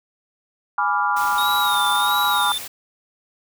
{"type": "chord", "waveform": "sine", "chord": "G# diminished seventh", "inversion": "none", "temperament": "equal", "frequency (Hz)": [830.6, 987.8, 1174.7, 1396.9], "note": ["G#5", "B5", "D6", "F6"], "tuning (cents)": [0, 0, 0, 0], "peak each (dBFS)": -23, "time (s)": [0.78, 2.52], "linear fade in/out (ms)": 2}
{"type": "noise", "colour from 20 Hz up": "white", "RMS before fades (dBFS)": -33, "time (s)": [1.16, 2.68], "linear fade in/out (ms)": 10}
{"type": "tone with vibrato", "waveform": "square", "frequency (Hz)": 3714, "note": "A#7", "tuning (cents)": -7, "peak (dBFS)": -23, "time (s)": [1.38, 2.58], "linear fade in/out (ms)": 2, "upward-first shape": "sine", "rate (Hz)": 1.5, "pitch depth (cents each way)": 74}
{"effects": []}